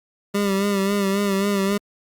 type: tone with vibrato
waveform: 25% pulse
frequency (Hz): 198.7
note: G3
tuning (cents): +24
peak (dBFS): -15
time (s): 0.34-1.78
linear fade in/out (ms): 10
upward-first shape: sine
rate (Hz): 3.7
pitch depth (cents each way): 48
effects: Opus 48 kbps